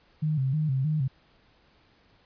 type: tone with vibrato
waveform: sine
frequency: 143.1 Hz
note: D3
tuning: 45 cents flat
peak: -23 dBFS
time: 0.22-1.08 s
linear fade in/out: 10 ms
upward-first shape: square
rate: 3.2 Hz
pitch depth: 130 cents each way
effects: pink hiss -62 dBFS RMS until 2.25 s + resampled to 11025 Hz